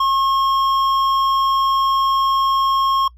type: tone with hard clipping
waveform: triangle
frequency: 1080 Hz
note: C#6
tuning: 45 cents flat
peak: -16 dBFS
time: 0-3.08 s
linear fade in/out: 5 ms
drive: 12 dB
effects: noise-tail reverb RT60 0.1 s tail -24 dB re dry + added 60 Hz sine -42 dBFS peak until 3.17 s